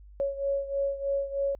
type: beating tone pair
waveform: sine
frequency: 554.4 / 557.6 Hz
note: C#5 / C#5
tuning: 0 / +10 cents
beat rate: 3.2 Hz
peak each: -28 / -32 dBFS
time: 0.2-1.55 s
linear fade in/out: 0 ms
effects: added 50 Hz sine -47 dBFS peak until 1.59 s